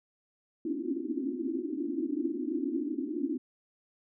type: band-pass noise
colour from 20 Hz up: pink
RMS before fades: -33 dBFS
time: 0.65-3.38 s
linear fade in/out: 2 ms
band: 250 to 350 Hz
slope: 96 dB/octave
effects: none